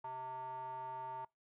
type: tone with band-pass filter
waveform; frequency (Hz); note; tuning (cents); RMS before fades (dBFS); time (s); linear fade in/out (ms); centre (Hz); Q
square; 129.5; C3; -17; -44; 0.04-1.25; 5; 910; 8.4
effects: noise-tail reverb RT60 0.2 s tail -24 dB re dry + resampled to 8000 Hz

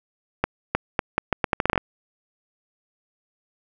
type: accelerating click train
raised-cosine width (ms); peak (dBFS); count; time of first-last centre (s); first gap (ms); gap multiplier
0.5; -4; 13; 0.44-1.778; 310; 0.78
effects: none

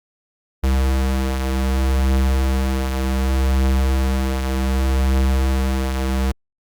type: beating tone pair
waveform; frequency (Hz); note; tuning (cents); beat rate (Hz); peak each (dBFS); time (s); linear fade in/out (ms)
square; 65.9 / 66.56; C2 / C2; +13 / +30; 0.66; -17 / -26; 0.63-6.32; 10
effects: Opus 48 kbps

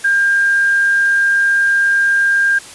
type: tone with quantisation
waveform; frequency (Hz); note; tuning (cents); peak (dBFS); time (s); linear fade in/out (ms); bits
sine; 1602; G6; +37; -10; 0.04-2.59; 10; 6
effects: white hiss -35 dBFS RMS until 2.74 s + resampled to 24000 Hz

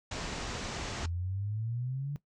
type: low-pass noise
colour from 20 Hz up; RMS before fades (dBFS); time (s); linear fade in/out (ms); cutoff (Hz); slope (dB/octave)
pink; -38; 0.11-1.06; 5; 7500; 48
type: exponential sweep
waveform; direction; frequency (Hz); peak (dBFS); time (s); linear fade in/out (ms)
sine; up; 81.8 to 146.83; -32; 1.03-2.16; 0
effects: noise-tail reverb RT60 0.1 s tail -17 dB re dry

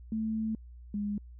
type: tone pair in turn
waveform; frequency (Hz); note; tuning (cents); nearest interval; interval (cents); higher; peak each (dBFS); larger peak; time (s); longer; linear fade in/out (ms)
sine; 220 / 205.7; A3 / G#3; 0 / -16; minor second; 116; first; -29 / -30; first; 0.12-0.55 / 0.94-1.18; first; 2
effects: added 60 Hz sine -46 dBFS peak until 1.39 s

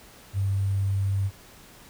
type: tone with sample-and-hold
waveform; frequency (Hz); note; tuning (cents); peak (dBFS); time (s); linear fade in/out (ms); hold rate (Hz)
sine; 98; G2; 0; -22; 0.33-1.31; 50; 8820
effects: pink hiss -50 dBFS RMS until 1.89 s

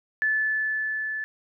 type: tone with level ramp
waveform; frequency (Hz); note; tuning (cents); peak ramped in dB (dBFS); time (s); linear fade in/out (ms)
sine; 1739; A6; -21; -20 to -28; 0.22-1.24; 0
effects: none

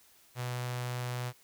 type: tone with notch filter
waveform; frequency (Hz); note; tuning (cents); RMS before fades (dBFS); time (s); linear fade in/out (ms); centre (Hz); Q
sawtooth; 123.47; B2; 0; -36; 0.35-1.33; 50; 280; 0.79
effects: white hiss -62 dBFS RMS until 1.43 s

